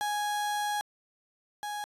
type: tone pair in turn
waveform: 35% pulse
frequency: 830.6 / 830.6 Hz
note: G#5 / G#5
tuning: 0 / 0 cents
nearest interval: unison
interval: 0 cents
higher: neither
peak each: -27 / -32 dBFS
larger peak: first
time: 0.01-0.81 / 1.63-1.84 s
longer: first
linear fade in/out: 0 ms
effects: resampled to 32000 Hz